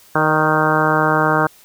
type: harmonic tone with a mistuned harmonic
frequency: 155.56 Hz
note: D#3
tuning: in tune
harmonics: 1 / 2 / 3 / 4 / 5 / 6 / 7 / 8 / 9 / 10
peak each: -22 / -22 / -22 / -22 / -22 / -22 / -22 / -22 / -22 / -22 dBFS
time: 0.15-1.47 s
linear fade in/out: 5 ms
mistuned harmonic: 4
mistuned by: -23 cents
effects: white hiss -48 dBFS RMS until 1.64 s